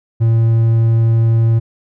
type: tone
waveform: triangle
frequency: 114 Hz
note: A#2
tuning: 38 cents flat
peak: -7 dBFS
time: 0.2-1.6 s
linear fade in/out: 20 ms
effects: none